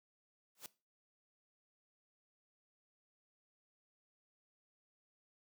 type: noise with exponential growth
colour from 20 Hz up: white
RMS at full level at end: -43 dBFS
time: 0.55-0.66 s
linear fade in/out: 2 ms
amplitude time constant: 23 ms
effects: noise-tail reverb RT60 0.3 s tail -19 dB re dry + high-pass 150 Hz 12 dB/octave